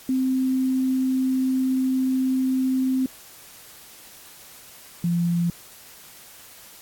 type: tone pair in turn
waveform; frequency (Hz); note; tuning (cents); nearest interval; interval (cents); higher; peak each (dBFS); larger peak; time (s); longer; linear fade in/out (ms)
sine; 260.3 / 171.98; C4 / F3; -9 / -26; perfect fifth; 717; first; -19; neither; 0.09-3.06 / 5.04-5.5; first; 2
effects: white hiss -46 dBFS RMS until 6.81 s + AAC 64 kbps